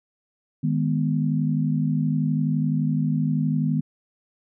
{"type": "chord", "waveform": "sine", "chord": "G# minor", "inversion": "second", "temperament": "equal", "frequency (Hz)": [155.56, 207.7, 246.9], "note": ["D#3", "G#3", "B3"], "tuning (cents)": [0, 0, 0], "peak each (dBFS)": [-22, -27, -25], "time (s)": [0.63, 3.81], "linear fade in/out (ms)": 10, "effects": []}